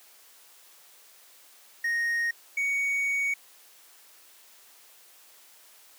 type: tone pair in turn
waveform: triangle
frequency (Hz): 1864 / 2237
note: A#6 / C#7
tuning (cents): -1 / +15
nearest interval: minor third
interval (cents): 316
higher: second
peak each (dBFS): -23 / -23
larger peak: neither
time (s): 1.84-2.31 / 2.57-3.34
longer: second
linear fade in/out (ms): 5
effects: white hiss -55 dBFS RMS until 5.98 s + high-pass 400 Hz 12 dB/octave